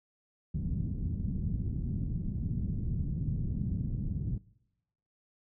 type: low-pass noise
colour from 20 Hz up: white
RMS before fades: -33 dBFS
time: 0.54-4.38 s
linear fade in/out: 5 ms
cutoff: 180 Hz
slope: 24 dB/octave
effects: noise-tail reverb RT60 0.9 s tail -23 dB re dry